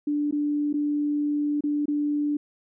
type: tone with dropouts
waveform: sine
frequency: 293.7 Hz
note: D4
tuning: in tune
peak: -22 dBFS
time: 0.07-2.37 s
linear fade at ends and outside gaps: 5 ms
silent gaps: 0.311-0.324 / 0.729-0.739 / 1.608-1.637 / 1.857-1.881 s
effects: none